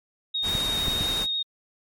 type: tone with vibrato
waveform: sine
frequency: 3729 Hz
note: A#7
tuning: in tune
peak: -24 dBFS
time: 0.34-1.43 s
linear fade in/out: 10 ms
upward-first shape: sine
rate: 11 Hz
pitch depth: 15 cents each way
type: noise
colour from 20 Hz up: pink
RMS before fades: -32 dBFS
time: 0.42-1.27 s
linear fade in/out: 50 ms
type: clicks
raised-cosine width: 5 ms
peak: -18 dBFS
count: 3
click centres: 0.552 / 0.883 / 1.01 s
effects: MP3 64 kbps